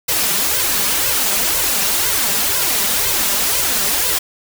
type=noise with flanger; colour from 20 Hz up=white; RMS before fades=-17 dBFS; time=0.08-4.19 s; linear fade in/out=10 ms; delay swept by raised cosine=1.9 to 5.1 ms; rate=2 Hz; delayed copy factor=+0.95; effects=none